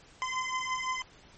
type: beating tone pair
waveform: 25% pulse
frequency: 1026 / 1031.9 Hz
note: C6 / C6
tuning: -34 / -24 cents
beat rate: 5.9 Hz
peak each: -30 dBFS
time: 0.22-1.02 s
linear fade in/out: 0 ms
effects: pink hiss -56 dBFS RMS until 1.37 s + MP3 32 kbps